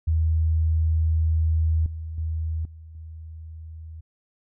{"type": "tone with level steps", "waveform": "sine", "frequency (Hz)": 80.1, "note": "E2", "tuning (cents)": -49, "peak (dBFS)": [-18, -30, -24, -40, -36], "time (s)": [0.07, 4.01], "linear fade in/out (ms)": 10, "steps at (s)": [1.86, 2.18, 2.65, 2.95], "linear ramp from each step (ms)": 2, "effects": []}